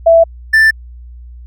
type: tone pair in turn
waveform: sine / triangle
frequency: 663 / 1770 Hz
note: E5 / A6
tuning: +10 / +10 cents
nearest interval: octave + perfect fourth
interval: 1700 cents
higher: second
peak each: -3 dBFS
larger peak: neither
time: 0.06-0.24 / 0.53-0.71 s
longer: neither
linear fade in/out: 10 ms
effects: added 60 Hz sine -30 dBFS peak until 1.46 s